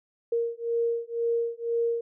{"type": "beating tone pair", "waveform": "sine", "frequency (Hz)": [465.2, 467.2], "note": ["A#4", "A#4"], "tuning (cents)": [-4, 4], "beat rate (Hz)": 2, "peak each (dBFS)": -28, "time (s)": [0.32, 2.01], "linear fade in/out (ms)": 5, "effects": []}